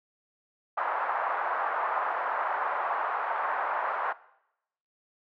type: band-pass noise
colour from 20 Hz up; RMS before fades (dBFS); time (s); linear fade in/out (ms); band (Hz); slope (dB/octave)
pink; -30; 0.77-4.13; 10; 740 to 1400; 24
effects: noise-tail reverb RT60 0.8 s tail -19 dB re dry